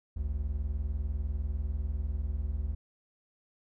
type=tone pair together; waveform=triangle; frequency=53.34 / 73.42 Hz; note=G#1 / D2; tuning=+47 / 0 cents; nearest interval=tritone; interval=553 cents; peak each=-32 / -30 dBFS; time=0.16-2.75 s; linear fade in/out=10 ms; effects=none